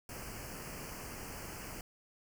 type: band-stop noise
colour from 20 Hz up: pink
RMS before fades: -45 dBFS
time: 0.09-1.81 s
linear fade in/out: 2 ms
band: 3000 to 4500 Hz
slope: 96 dB/octave
effects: none